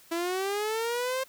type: linear sweep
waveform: sawtooth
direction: up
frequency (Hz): 329.6 to 532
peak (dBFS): -24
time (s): 0.11-1.24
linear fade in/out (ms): 10
effects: white hiss -56 dBFS RMS until 1.28 s